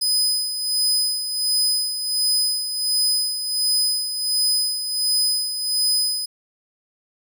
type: tone with tremolo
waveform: sawtooth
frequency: 5010 Hz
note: D#8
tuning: 11 cents sharp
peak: -14 dBFS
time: 0.01-6.26 s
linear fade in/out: 10 ms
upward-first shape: sine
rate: 1.4 Hz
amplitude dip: 60%
effects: none